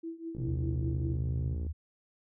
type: tone with tremolo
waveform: sine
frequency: 329.6 Hz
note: E4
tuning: in tune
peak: -34 dBFS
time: 0.03-1.16 s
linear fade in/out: 10 ms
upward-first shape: triangle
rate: 5 Hz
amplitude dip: 90%
type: click train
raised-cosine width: 3 ms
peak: -30 dBFS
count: 78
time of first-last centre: 0.35-1.666 s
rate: 58.5 Hz
type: tone with vibrato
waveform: sine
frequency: 128.7 Hz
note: C3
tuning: 28 cents flat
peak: -32 dBFS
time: 0.38-1.54 s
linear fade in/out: 5 ms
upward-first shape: triangle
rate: 14 Hz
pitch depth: 62 cents each way
type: tone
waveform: sine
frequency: 77.78 Hz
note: D#2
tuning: in tune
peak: -32 dBFS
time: 0.47-1.73 s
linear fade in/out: 20 ms
effects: none